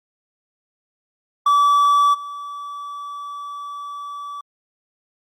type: tone with level steps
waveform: triangle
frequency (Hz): 1152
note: D6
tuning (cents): -34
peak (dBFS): -10 / -27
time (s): 1.46-4.41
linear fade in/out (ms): 5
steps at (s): 2.13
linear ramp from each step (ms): 20
effects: Opus 48 kbps